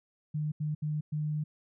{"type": "tone bursts at uneven times", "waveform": "sine", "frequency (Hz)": 151.5, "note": "D#3", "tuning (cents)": -46, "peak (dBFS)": -29, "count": 4, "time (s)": [[0.34, 0.52], [0.6, 0.75], [0.82, 1.01], [1.12, 1.44]], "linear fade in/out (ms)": 10, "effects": []}